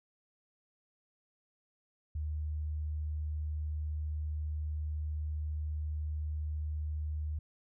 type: tone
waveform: sine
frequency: 76.2 Hz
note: D#2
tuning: 36 cents flat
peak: -33 dBFS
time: 2.15-7.39 s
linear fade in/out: 5 ms
effects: none